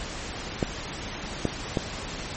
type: clicks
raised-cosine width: 2 ms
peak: -9 dBFS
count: 3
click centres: 0.628 / 1.453 / 1.772 s
effects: pink hiss -35 dBFS RMS until 2.36 s + MP3 32 kbps